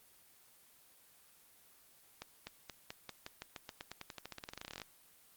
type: accelerating click train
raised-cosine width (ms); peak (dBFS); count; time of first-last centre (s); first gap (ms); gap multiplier
0.2; -26; 30; 2.22-4.818; 250; 0.91
effects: white hiss -64 dBFS RMS until 5.36 s + Opus 24 kbps